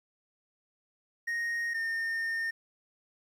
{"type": "tone pair in turn", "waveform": "triangle", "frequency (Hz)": [1864.7, 1823.2], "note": ["A#6", "A#6"], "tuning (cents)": [0, -39], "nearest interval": "unison", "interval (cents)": 39, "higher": "first", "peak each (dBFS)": -28, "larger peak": "neither", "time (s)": [[1.27, 1.74], [1.74, 2.51]], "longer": "second", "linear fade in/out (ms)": 10, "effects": ["11-bit"]}